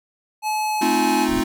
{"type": "tone with pitch glide", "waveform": "square", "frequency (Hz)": [857, 845.7], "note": ["A5", "G#5"], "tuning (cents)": [-46, 31], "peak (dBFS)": -21, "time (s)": [0.42, 1.28], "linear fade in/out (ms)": 50, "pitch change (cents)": -23, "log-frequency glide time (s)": [0.65, 1.12]}
{"type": "chord", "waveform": "square", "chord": "F dominant seventh", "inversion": "first", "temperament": "equal with one note detuned", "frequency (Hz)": [220, 261.6, 311.1, 348.2], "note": ["A3", "C4", "Eb4", "F4"], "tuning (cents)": [0, 0, 0, -5], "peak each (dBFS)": [-27, -24, -24, -25], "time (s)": [0.81, 1.44], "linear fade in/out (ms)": 10}
{"type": "noise", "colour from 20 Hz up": "brown", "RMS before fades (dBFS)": -31, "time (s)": [1.28, 1.41], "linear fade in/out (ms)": 2}
{"effects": []}